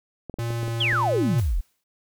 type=clicks; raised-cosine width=2 ms; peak=-21 dBFS; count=7; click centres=0.297 / 0.341 / 0.387 / 0.505 / 0.631 / 0.68 / 0.928 s
type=tone with vibrato; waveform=square; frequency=116.2 Hz; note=A#2; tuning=5 cents flat; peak=-26 dBFS; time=0.39-1.4 s; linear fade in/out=0 ms; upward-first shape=square; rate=2.2 Hz; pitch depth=9 cents each way
type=exponential sweep; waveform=sine; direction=down; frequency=3520 to 33.04 Hz; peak=-20 dBFS; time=0.8-1.61 s; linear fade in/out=10 ms
type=noise with exponential decay; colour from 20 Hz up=white; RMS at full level=-40 dBFS; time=1.38-1.84 s; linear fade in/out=5 ms; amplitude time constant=100 ms
effects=none